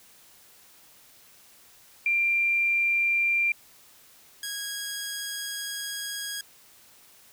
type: tone pair in turn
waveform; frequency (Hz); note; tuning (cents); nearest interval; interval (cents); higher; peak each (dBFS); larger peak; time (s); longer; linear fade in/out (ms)
sine / 10% pulse; 2376 / 1647.4; D7 / G#6; +20 / -14; tritone; 634; first; -21 / -23; first; 2.06-3.52 / 4.43-6.41; second; 2
effects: white hiss -55 dBFS RMS until 7.32 s